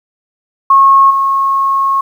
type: tone with level steps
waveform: sine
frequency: 1090 Hz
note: C#6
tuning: 29 cents flat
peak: -3 / -9 dBFS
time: 0.7-2.01 s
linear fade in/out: 5 ms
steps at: 1.1 s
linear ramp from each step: 10 ms
effects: 7-bit